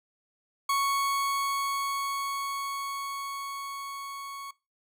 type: tone with level ramp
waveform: 40% pulse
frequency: 1108.7 Hz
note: C#6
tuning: in tune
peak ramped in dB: -23 to -37 dBFS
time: 0.69-4.51 s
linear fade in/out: 5 ms
effects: noise-tail reverb RT60 0.3 s tail -23 dB re dry